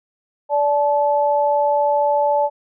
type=tone pair together; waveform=sine; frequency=581 / 867 Hz; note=D5 / A5; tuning=-19 / -26 cents; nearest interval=perfect fifth; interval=693 cents; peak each=-17 dBFS; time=0.49-2.5 s; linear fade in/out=50 ms; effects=none